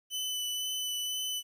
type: tone with vibrato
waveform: sawtooth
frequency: 3001 Hz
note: F#7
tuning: 24 cents sharp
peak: -29 dBFS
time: 0.1-1.43 s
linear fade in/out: 50 ms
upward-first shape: sine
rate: 2 Hz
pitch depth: 13 cents each way
effects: 11-bit